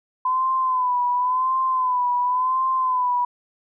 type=tone with vibrato; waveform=sine; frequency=1012 Hz; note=B5; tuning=42 cents sharp; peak=-18 dBFS; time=0.25-3.25 s; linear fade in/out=5 ms; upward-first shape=sine; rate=0.93 Hz; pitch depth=59 cents each way; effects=none